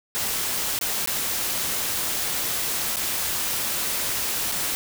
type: noise with dropouts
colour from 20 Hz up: white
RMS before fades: -26 dBFS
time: 0.15-4.75 s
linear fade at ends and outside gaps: 0 ms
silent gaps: 0.789-0.812 / 1.06-1.074 / 2.96-2.968 / 4.516-4.521 s
effects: none